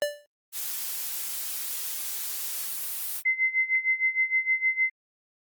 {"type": "tone with exponential decay", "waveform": "square", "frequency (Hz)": 586, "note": "D5", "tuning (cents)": -4, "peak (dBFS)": -21, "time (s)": [0.02, 0.26], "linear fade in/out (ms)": 1, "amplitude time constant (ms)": 51}
{"type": "noise", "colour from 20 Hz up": "blue", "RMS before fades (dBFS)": -32, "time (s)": [0.52, 3.23], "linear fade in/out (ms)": 50}
{"type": "tone with tremolo", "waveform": "sine", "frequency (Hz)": 2063, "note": "C7", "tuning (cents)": -25, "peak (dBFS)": -19, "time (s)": [3.25, 4.9], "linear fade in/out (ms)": 10, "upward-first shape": "sine", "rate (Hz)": 6.5, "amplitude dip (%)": 85}
{"effects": ["Opus 32 kbps"]}